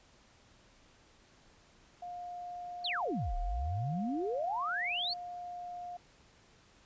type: tone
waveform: sine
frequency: 709 Hz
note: F5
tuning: 26 cents sharp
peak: -40 dBFS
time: 2.02-5.97 s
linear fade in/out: 5 ms
type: exponential two-way sweep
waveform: sine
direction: down then up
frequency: 4628 to 33.15 to 4628 Hz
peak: -32 dBFS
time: 2.84-5.14 s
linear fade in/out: 10 ms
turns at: 3.36 s
effects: pink hiss -63 dBFS RMS until 6.85 s + resampled to 16000 Hz